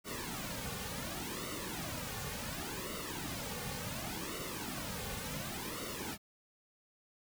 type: noise with flanger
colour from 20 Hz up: pink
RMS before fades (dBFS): -41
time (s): 0.04-6.18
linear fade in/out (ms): 50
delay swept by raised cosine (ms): 1.2 to 3.1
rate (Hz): 0.69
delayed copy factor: -0.75
effects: none